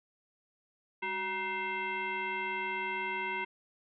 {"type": "tone with frequency modulation", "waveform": "sine", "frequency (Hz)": 1525, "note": "G6", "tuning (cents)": -48, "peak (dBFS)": -32, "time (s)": [1.02, 3.45], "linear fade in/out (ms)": 10, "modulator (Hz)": 576, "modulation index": 1.9, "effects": []}